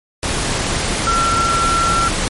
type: tone in noise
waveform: sine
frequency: 1357 Hz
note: E6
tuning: 50 cents sharp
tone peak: -14 dBFS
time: 1.07-2.08 s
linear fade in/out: 0 ms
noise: pink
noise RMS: -19 dBFS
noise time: 0.23-2.28 s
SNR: +2 dB
effects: MP3 48 kbps